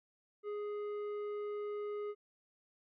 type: tone with tanh clipping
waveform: sine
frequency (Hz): 415.3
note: G#4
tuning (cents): 0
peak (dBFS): -39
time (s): 0.43-2.15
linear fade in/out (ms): 50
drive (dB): 9
effects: none